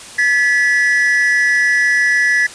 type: tone pair together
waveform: triangle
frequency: 1711 / 1957.3 Hz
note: A6 / B6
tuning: -49 / -16 cents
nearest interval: major second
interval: 233 cents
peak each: -12 dBFS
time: 0.18-2.47 s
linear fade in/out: 10 ms
effects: white hiss -34 dBFS RMS until 2.54 s + resampled to 22050 Hz